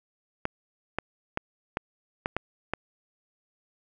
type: clicks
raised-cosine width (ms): 0.5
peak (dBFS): -12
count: 7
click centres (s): 0.454 / 0.986 / 1.374 / 1.771 / 2.259 / 2.366 / 2.736
effects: none